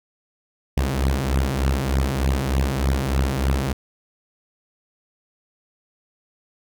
sawtooth beating tone pair, 65.41 / 68.71 Hz, C2 / C#2, 0 / -15 cents, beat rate 3.3 Hz, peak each -18 dBFS, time 0.77-3.73 s, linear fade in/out 5 ms, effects none

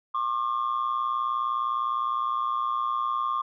sine tone pair together, 1073.4 / 1193 Hz, C6 / D6, +44 / +27 cents, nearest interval major second, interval 183 cents, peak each -26 dBFS, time 0.14-3.42 s, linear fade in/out 10 ms, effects tanh soft clip ceiling -20 dBFS

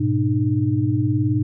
sine tone cluster, 104.6 / 123.6 / 303.4 Hz, G#2 / B2 / D#4, +13 / +2 / -44 cents, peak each -21 dBFS, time 0-1.43 s, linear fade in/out 10 ms, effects none

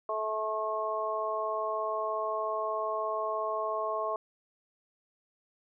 harmonic tone, 216.8 Hz, A3, 25 cents flat, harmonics 2 / 3 / 4 / 5, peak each -37 / -33 / -41 / -33 dBFS, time 0.09-4.16 s, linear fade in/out 2 ms, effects none

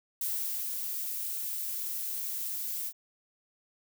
violet noise with ADSR envelope, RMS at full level -32 dBFS, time 0.21-2.93 s, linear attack 4 ms, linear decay 510 ms, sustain -3 dB, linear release 60 ms, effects none

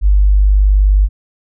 sine tone, 49.7 Hz, G1, 25 cents sharp, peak -6 dBFS, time 0.01-1.09 s, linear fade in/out 50 ms, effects none

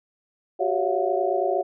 sine tone cluster, 366.9 / 395.7 / 559 / 670 / 723 Hz, F#4 / G4 / C#5 / E5 / F#5, -15 / +16 / +14 / +28 / -40 cents, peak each -27 dBFS, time 0.59-1.63 s, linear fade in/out 20 ms, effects none

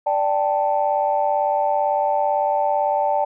sine chord, D suspended fourth, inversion none, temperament just, 587.3 / 783.1 / 881 Hz, D5 / G5 / A5, 0 / -2 / +2 cents, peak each -21 dBFS, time 0.06-3.25 s, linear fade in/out 10 ms, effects tanh soft clip ceiling -7 dBFS

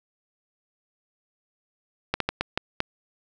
slowing click train, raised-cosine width 0.3 ms, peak -7 dBFS, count 6, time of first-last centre 2.14-2.804 s, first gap 63 ms, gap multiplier 1.38, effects none

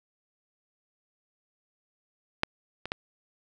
clicks, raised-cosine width 0.3 ms, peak -7 / -19 / -13 dBFS, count 3, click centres 2.434 / 2.856 / 2.919 s, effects none

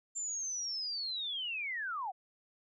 sine linear sweep, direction down, 7300 to 698.5 Hz, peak -35 dBFS, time 0.15-2.12 s, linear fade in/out 20 ms, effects none

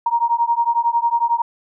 sine beating tone pair, 932.3 / 943.3 Hz, A#5 / A#5, 0 / +20 cents, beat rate 11 Hz, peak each -18 dBFS, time 0.06-1.42 s, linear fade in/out 5 ms, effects none

